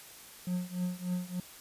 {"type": "tone with tremolo", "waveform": "triangle", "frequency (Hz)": 180, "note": "F#3", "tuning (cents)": -47, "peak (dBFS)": -26, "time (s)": [0.47, 1.4], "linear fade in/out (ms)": 2, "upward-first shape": "triangle", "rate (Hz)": 3.4, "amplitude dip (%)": 95, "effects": ["white hiss -51 dBFS RMS until 1.6 s", "resampled to 32000 Hz"]}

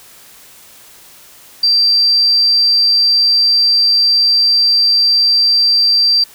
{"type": "tone", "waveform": "sine", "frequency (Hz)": 4699, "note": "D8", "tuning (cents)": 0, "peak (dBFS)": -8, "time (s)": [1.63, 6.24], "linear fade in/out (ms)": 5, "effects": ["white hiss -41 dBFS RMS until 6.34 s"]}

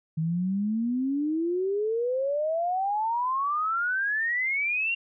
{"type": "exponential sweep", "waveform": "sine", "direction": "up", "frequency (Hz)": [155.8, 2794], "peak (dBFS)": -24, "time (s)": [0.17, 4.95], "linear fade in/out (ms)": 10, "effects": []}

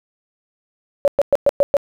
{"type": "tone bursts", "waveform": "sine", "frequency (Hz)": 566, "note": "C#5", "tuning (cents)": 36, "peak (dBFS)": -9, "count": 6, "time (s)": [1.05, 1.768], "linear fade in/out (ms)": 0, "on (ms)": 28, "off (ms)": 110, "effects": ["8-bit"]}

